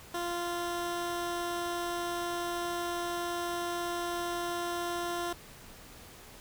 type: tone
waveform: 15% pulse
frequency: 347.1 Hz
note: F4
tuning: 11 cents flat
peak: -26 dBFS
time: 0.14-5.33 s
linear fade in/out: 5 ms
effects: pink hiss -51 dBFS RMS until 6.4 s